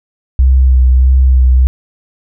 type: tone with vibrato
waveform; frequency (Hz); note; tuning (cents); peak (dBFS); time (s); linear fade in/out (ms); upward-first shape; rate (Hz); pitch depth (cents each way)
sine; 64.3; C2; -30; -4; 0.39-1.67; 0; sine; 1.6; 26
effects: none

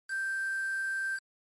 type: tone with quantisation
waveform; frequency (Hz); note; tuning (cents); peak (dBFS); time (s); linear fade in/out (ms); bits
sine; 1568; G6; 0; -30; 0.08-1.2; 50; 7
effects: MP3 48 kbps

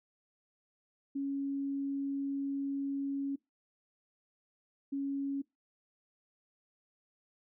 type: tone bursts at uneven times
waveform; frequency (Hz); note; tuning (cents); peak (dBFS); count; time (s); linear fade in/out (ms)
sine; 277.2; C#4; 0; -32; 2; 1.15-3.36 / 4.92-5.42; 10
effects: noise-tail reverb RT60 0.2 s tail -22 dB re dry

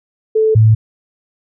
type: tone pair in turn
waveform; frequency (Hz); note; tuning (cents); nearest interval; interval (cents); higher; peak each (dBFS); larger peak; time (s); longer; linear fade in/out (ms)
sine; 437.7 / 109.93; A4 / A2; -9 / -1; 2 octaves; 2392; first; -9 / -5; second; 0.35-0.55 / 0.55-0.75; neither; 10
effects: none

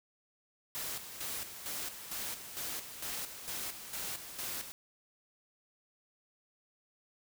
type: noise with tremolo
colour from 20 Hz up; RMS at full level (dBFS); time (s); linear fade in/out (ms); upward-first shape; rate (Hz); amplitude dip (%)
white; -39; 0.75-4.72; 0; square; 2.2; 60
effects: none

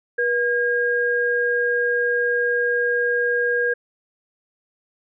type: tone pair together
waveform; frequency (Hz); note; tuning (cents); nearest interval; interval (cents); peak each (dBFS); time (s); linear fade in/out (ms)
sine; 482.8 / 1624; B4 / G#6; -39 / -39; octave + major sixth; 2100; -21 / -20; 0.18-3.74; 10
effects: none

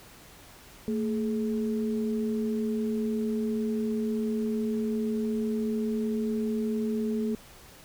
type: tone pair together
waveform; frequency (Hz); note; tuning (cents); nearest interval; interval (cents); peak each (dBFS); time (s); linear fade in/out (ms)
sine; 224.2 / 422.6; A3 / G#4; +33 / +30; major seventh; 1097; -27 / -32; 0.88-7.35; 0
effects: pink hiss -51 dBFS RMS until 7.84 s

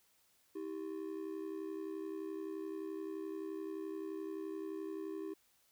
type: ring-modulated tone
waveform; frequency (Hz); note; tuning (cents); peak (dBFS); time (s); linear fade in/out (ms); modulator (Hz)
triangle; 356.2; F4; +34; -35; 0.55-5.34; 10; 35.8
effects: white hiss -72 dBFS RMS until 5.71 s

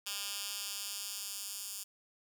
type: tone with high-pass filter sweep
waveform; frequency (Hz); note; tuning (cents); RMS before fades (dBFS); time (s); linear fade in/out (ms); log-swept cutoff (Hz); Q
10% pulse; 201.8; G#3; -49; -41; 0.06-1.84; 10; 3300 to 6800; 0.85
effects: none

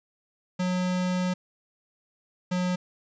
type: tone pair in turn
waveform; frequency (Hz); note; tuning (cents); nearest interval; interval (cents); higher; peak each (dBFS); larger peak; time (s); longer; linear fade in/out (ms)
square; 182 / 180.96; F#3 / F#3; -28 / -38; unison; 10; first; -25 / -25; neither; 0.59-1.34 / 2.51-2.76; first; 10
effects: resampled to 16000 Hz + 10-bit

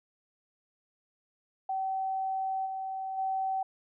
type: tone with level steps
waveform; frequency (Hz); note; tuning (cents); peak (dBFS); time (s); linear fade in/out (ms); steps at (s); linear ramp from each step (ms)
sine; 766; G5; -40; -29 / -33 / -28; 1.69-3.63; 5; 2.65 / 3.17; 20
effects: none

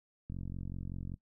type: click train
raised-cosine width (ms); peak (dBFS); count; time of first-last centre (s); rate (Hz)
5; -29; 39; 0.3-1.141; 45.2
effects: noise-tail reverb RT60 0.1 s tail -19 dB re dry

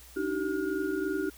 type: tone cluster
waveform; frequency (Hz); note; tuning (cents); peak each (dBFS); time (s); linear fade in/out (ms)
sine; 291.7 / 314.8 / 383.2 / 1429; D4 / D#4 / G4 / F6; -12 / +20 / -39 / +39; -35 / -33 / -31 / -38; 0.16-1.3; 10
effects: added 60 Hz sine -53 dBFS peak until 1.37 s + white hiss -53 dBFS RMS until 1.37 s

